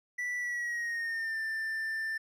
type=tone with pitch glide; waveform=triangle; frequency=1965 to 1781.2 Hz; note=B6 to A6; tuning=-9 to +21 cents; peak=-30 dBFS; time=0.18-2.18 s; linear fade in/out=10 ms; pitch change=-170 cents; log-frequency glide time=0.38-1.4 s; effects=none